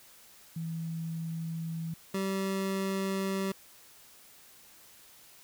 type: tone pair in turn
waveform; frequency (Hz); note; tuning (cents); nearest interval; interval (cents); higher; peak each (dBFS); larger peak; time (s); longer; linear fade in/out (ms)
sine / 25% pulse; 163.8 / 193.22; E3 / G3; -11 / -25; minor third; 286; second; -33 / -26; second; 0.56-1.94 / 2.14-3.52; neither; 5
effects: white hiss -56 dBFS RMS until 5.43 s